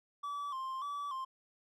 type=tone with vibrato; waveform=triangle; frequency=1100 Hz; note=C#6; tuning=14 cents flat; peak=-35 dBFS; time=0.23-1.25 s; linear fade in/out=10 ms; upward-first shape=square; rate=1.7 Hz; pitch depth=77 cents each way; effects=none